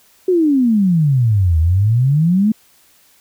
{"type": "exponential two-way sweep", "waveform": "sine", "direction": "down then up", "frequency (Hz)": [380, 77.78, 223.7], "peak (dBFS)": -10, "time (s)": [0.28, 2.52], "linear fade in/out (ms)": 5, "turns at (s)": 1.59, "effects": ["white hiss -52 dBFS RMS until 3.2 s"]}